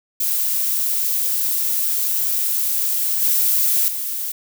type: noise with level steps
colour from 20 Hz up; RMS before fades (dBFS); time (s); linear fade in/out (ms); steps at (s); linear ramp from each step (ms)
violet; -20 / -17 / -25; 0.2-4.32; 5; 3.22 / 3.88; 2
effects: none